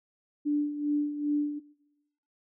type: tone with tremolo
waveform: sine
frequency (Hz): 293.7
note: D4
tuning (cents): 0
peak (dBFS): -23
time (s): 0.45-1.6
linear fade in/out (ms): 20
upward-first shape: sine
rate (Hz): 2.5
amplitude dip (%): 65
effects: noise-tail reverb RT60 1.0 s tail -21 dB re dry